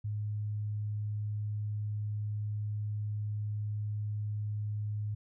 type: tone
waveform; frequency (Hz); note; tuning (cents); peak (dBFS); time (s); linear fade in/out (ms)
sine; 105.1; G#2; +21; -32; 0.04-5.15; 10
effects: none